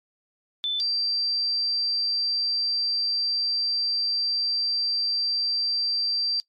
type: tone pair in turn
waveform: sine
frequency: 3520 / 4699 Hz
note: A7 / D8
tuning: 0 / 0 cents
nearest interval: perfect fourth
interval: 500 cents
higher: second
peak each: -23 / -22 dBFS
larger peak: second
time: 0.64-0.8 / 0.8-6.4 s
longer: second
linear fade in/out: 0 ms
effects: noise-tail reverb RT60 0.1 s tail -21 dB re dry + MP3 64 kbps